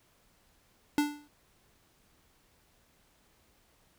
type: tone with exponential decay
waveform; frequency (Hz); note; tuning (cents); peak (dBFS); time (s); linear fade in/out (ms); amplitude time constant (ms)
square; 293.7; D4; 0; -22; 0.98-1.28; 1; 64
effects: pink hiss -67 dBFS RMS until 3.98 s